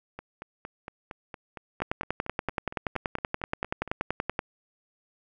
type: two click trains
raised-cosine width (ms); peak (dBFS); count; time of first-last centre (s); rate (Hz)
0.5; -12 / -23; 28 / 17; 1.82-4.391 / 0.19-3.877; 10.5 / 4.34
effects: none